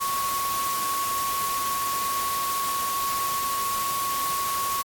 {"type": "tone in noise", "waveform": "sine", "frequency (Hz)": 1107, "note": "C#6", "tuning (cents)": -3, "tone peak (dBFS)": -25, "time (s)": [0, 4.83], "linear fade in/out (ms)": 20, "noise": "white", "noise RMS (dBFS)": -31, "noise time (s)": [0, 4.83], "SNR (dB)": 3, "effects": ["AAC 64 kbps"]}